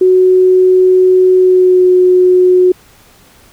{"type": "tone with pitch glide", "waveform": "sine", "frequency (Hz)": [370, 364.9], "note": ["F#4", "F#4"], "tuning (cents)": [0, -24], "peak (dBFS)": -4, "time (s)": [0.01, 2.72], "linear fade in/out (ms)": 5, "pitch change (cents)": -24, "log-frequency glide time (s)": [1.37, 1.89], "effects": ["pink hiss -44 dBFS RMS until 3.52 s"]}